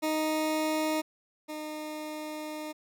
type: tone pair in turn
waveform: 20% pulse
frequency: 311.1 / 306.3 Hz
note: D#4 / D#4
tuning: 0 / -27 cents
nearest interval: unison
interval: 27 cents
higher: first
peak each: -22 / -31 dBFS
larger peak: first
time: 0.02-1.02 / 1.48-2.73 s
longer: second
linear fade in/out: 20 ms
effects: none